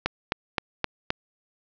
click train, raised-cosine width 0.3 ms, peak -7 dBFS, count 5, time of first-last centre 0.06-1.104 s, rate 3.83 Hz, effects resampled to 16000 Hz + 8-bit

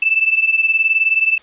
sine beating tone pair, 2637 / 2656 Hz, E7 / E7, 0 / +12 cents, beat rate 19 Hz, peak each -14 / -17 dBFS, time 0.02-1.38 s, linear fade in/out 5 ms, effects white hiss -47 dBFS RMS until 1.42 s + resampled to 8000 Hz

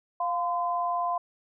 sine tone pair together, 701.6 / 1023 Hz, F5 / C6, +8 / -39 cents, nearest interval perfect fifth, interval 653 cents, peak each -28 dBFS, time 0.2-1.18 s, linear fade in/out 5 ms, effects none

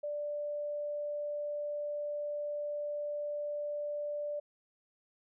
sine tone, 588 Hz, D5, 2 cents sharp, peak -34 dBFS, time 0.03-4.4 s, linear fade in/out 10 ms, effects none

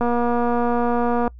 click train, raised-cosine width 1 ms, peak -9 dBFS, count 304, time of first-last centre 0.01-1.278 s, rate 239 Hz, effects noise-tail reverb RT60 0.1 s tail -26 dB re dry + added 60 Hz sine -38 dBFS peak until 1.39 s

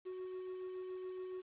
triangle tone with tremolo, 370 Hz, F#4, in tune, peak -39 dBFS, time 0.05-1.42 s, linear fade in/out 20 ms, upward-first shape sine, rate 7.1 Hz, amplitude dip 25%, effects resampled to 8000 Hz + 11-bit

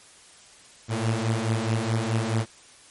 sawtooth beating tone pair, 110 / 114.7 Hz, A2 / A#2, 0 / -28 cents, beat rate 4.7 Hz, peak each -22 dBFS, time 0.88-2.46 s, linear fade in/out 50 ms, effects white hiss -51 dBFS RMS until 2.9 s + MP3 48 kbps

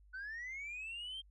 sine linear sweep, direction up, 1480 to 3200 Hz, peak -40 dBFS, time 0.13-1.22 s, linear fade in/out 20 ms, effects tanh soft clip ceiling -40 dBFS + added 50 Hz sine -60 dBFS peak until 1.3 s

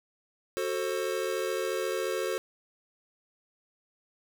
square chord, F# diminished, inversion none, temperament just, 370 / 444 / 532.8 Hz, F#4 / A4 / C5, 0 / +16 / +31 cents, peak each -34 dBFS, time 0.57-2.38 s, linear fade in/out 0 ms, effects none

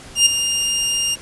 20% pulse tone with ADSR envelope, 2812 Hz, F7, 11 cents sharp, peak -3 dBFS, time 0.15-1.16 s, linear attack 110 ms, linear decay 10 ms, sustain -10 dB, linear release 25 ms, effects pink hiss -39 dBFS RMS until 1.21 s + resampled to 24000 Hz

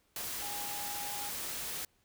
sine tone in noise, 820 Hz, G#5, 22 cents flat, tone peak -43 dBFS, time 0.42-1.29 s, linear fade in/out 2 ms, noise white, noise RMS -39 dBFS, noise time 0.16-1.85 s, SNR -7 dB, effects pink hiss -72 dBFS RMS until 2.04 s

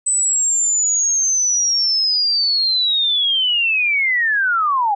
sine linear sweep, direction down, 8070 to 784 Hz, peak -14 dBFS, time 0.06-4.95 s, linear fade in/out 10 ms, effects none

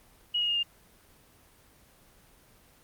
sine tone with pitch steps, 2900 / 2870 / 2840 / 2811 Hz, F#7 / F7 / F7 / F7, -35 / +47 / +28 / +11 cents, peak -25 dBFS, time 0.34-0.632 s, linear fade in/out 10 ms, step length 73 ms, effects pink hiss -59 dBFS RMS until 2.83 s + Opus 24 kbps

